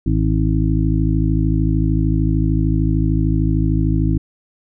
harmonic tone, 53.3 Hz, G#1, 46 cents sharp, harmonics 1 / 2 / 3 / 5 / 6, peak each -18 / -19 / -20 / -22 / -23 dBFS, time 0.06-4.18 s, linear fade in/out 5 ms, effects none

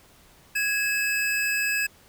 square tone pair together, 1661.2 / 2595 Hz, G#6 / E7, 0 / -28 cents, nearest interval minor sixth, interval 772 cents, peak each -27 / -26 dBFS, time 0.55-1.87 s, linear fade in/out 10 ms, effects pink hiss -55 dBFS RMS until 2.08 s

